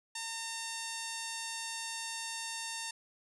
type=tone; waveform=5% pulse; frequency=910 Hz; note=A#5; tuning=42 cents flat; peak=-25 dBFS; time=0.15-2.91 s; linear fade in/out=5 ms; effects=resampled to 24000 Hz